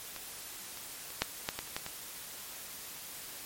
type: clicks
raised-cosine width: 0.2 ms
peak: -24 / -30 / -29 / -9 / -13 / -17 / -30 / -16 / -21 dBFS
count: 9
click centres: 0.163 / 0.773 / 1.104 / 1.22 / 1.489 / 1.59 / 1.675 / 1.765 / 1.864 s
effects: white hiss -45 dBFS RMS until 3.45 s + MP3 64 kbps